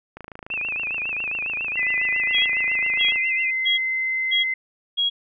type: click train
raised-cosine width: 0.5 ms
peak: -22 dBFS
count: 82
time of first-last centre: 0.17-3.159 s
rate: 27.1 Hz
type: tone with vibrato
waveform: sine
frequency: 2583 Hz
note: E7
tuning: 36 cents flat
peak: -24 dBFS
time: 0.5-3.51 s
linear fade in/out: 10 ms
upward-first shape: triangle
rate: 7.3 Hz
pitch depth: 130 cents each way
type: tone with pitch glide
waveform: sine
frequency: 2015 to 2062 Hz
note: B6 to C7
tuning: +34 to -26 cents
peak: -21 dBFS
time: 1.77-4.54 s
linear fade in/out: 5 ms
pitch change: +40 cents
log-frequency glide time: 2.02-3.08 s
type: tone bursts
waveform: sine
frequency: 3300 Hz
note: G#7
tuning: 12 cents flat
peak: -18 dBFS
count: 5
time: 2.33-5.1 s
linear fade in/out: 20 ms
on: 130 ms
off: 530 ms
effects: none